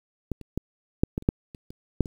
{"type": "clicks", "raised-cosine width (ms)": 3, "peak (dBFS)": [-15, -29, -14, -6, -13, -30, -6, -29, -28, -6, -25], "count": 11, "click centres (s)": [0.317, 0.413, 0.576, 1.035, 1.179, 1.224, 1.289, 1.548, 1.705, 2.007, 2.058], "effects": ["8-bit"]}